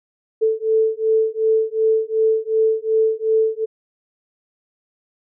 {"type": "beating tone pair", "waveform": "sine", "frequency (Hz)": [440, 442.7], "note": ["A4", "A4"], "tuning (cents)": [0, 11], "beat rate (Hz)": 2.7, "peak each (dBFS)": -18, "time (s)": [0.41, 3.66], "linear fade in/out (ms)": 20, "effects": []}